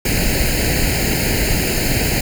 pink noise with comb filter, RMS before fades -17 dBFS, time 0.05-2.21 s, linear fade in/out 5 ms, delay 0.43 ms, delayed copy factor +0.85, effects none

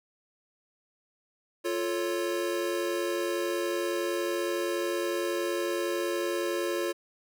square chord, F augmented, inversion none, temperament equal, 349.2 / 440 / 554.4 Hz, F4 / A4 / C#5, 0 / 0 / 0 cents, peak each -31 / -36 / -34 dBFS, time 1.64-6.93 s, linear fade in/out 20 ms, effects none

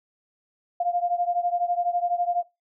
sine beating tone pair, 698.5 / 710.5 Hz, F5 / F5, 0 / +30 cents, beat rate 12 Hz, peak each -24 / -27 dBFS, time 0.8-2.43 s, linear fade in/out 5 ms, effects noise-tail reverb RT60 0.2 s tail -17 dB re dry

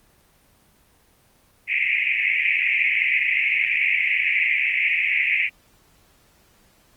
pink band-pass noise, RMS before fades -21 dBFS, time 1.67-5.5 s, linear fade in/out 50 ms, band 2000 to 2600 Hz, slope 96 dB/octave, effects pink hiss -58 dBFS RMS until 6.96 s + Opus 24 kbps

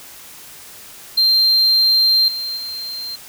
triangle tone with level steps, 4164 Hz, C8, 9 cents flat, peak -9 / -21 / -24 dBFS, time 1.17-3.16 s, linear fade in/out 10 ms, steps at 2.28 / 2.57 s, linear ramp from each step 2 ms, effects tanh soft clip ceiling -5 dBFS + white hiss -39 dBFS RMS until 3.28 s

